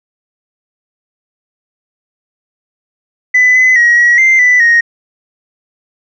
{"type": "tone with pitch steps", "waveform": "sine", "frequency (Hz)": [2000, 2021, 1900, 1915, 2086, 1986, 1869], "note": ["B6", "B6", "A#6", "A#6", "C7", "B6", "A#6"], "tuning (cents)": [21, 39, 33, 46, -6, 9, 4], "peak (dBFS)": -3, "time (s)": [3.34, 4.81], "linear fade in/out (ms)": 10, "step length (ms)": 210, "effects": ["tanh soft clip ceiling -2 dBFS"]}